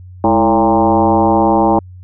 sine tone with frequency modulation, 564 Hz, C#5, 30 cents sharp, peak -8 dBFS, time 0.24-1.79 s, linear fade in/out 2 ms, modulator 118 Hz, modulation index 3.3, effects added 91 Hz sine -32 dBFS peak until 2.03 s

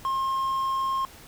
triangle tone, 1068 Hz, C6, 35 cents sharp, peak -22 dBFS, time 0.05-1.05 s, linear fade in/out 0 ms, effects pink hiss -48 dBFS RMS until 1.27 s

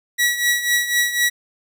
sawtooth tone with tremolo, 1931 Hz, B6, 39 cents flat, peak -10 dBFS, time 0.18-1.3 s, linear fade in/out 20 ms, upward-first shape triangle, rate 4 Hz, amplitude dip 75%, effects none

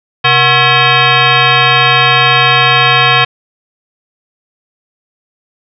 sine tone with frequency modulation, 737 Hz, F#5, 7 cents flat, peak -5 dBFS, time 0.24-3.25 s, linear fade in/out 10 ms, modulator 606 Hz, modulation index 4.6, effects none

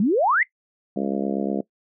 sine exponential sweep, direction up, 185 to 2123 Hz, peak -16 dBFS, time 0-0.43 s, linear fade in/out 2 ms
harmonic tone, 68.4 Hz, C#2, 23 cents flat, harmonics 3 / 4 / 5 / 6 / 7 / 8 / 9 / 10, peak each -26 / -28 / -30 / -32 / -33 / -34 / -35 / -36 dBFS, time 0.96-1.61 s, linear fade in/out 5 ms
effects noise-tail reverb RT60 0.1 s tail -20 dB re dry

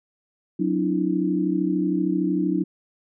sine tone cluster, 183.3 / 266.1 / 301.2 / 334.3 Hz, F#3 / C4 / D4 / E4, -16 / +29 / +44 / +24 cents, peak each -25 / -31 / -23 / -26 dBFS, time 0.59-2.64 s, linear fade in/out 10 ms, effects none

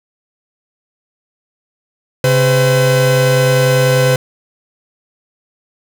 45% pulse tone pair together, 134.4 / 507.4 Hz, C3 / B4, +47 / +47 cents, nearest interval octave + major seventh, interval 2300 cents, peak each -12 dBFS, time 2.24-4.16 s, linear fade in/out 2 ms, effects none

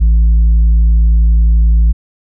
sine tone with tanh clipping, 55.5 Hz, A1, 16 cents sharp, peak -6 dBFS, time 0-1.93 s, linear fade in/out 20 ms, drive 3 dB, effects none

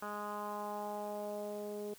10% pulse tone with low-pass filter sweep, 207.7 Hz, G#3, in tune, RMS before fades -41 dBFS, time 0.02-1.94 s, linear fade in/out 5 ms, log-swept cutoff 1400 to 440 Hz, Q 2.8, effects white hiss -59 dBFS RMS until 1.98 s

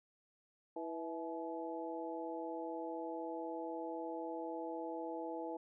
harmonic tone with a mistuned harmonic, 163.9 Hz, E3, 10 cents flat, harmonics 2 / 3 / 4 / 5, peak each -44 / -45 / -47 / -46 dBFS, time 0.76-5.57 s, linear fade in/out 5 ms, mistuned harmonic 5, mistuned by +68 cents, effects none

